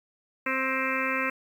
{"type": "harmonic tone with a mistuned harmonic", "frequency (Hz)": 262.9, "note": "C4", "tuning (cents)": 8, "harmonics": [1, 2, 4, 5, 6, 7, 8, 9, 10], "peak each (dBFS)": [-34, -34, -34, -34, -34, -34, -34, -34, -34], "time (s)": [0.46, 1.3], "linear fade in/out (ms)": 5, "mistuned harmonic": 7, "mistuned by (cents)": 31, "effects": ["9-bit"]}